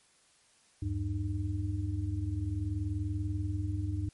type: tone cluster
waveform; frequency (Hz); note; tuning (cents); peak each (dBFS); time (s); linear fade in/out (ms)
sine; 77.9 / 98.4 / 303.1; D#2 / G2 / D#4; +3 / +7 / -45; -36 / -32 / -39; 0.82-4.09; 5
effects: white hiss -65 dBFS RMS until 4.13 s + MP3 48 kbps